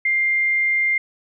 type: tone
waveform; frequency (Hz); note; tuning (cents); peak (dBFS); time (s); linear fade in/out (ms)
sine; 2100; C7; +6; -16; 0.05-0.98; 5
effects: none